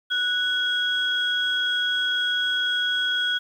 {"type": "tone pair together", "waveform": "sine", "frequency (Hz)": [1480, 3311], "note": ["F#6", "G#7"], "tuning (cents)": [0, -6], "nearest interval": "octave + major second", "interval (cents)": 1394, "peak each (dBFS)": -23, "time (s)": [0.1, 3.39], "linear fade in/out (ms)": 20, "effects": ["tanh soft clip ceiling -14 dBFS", "9-bit"]}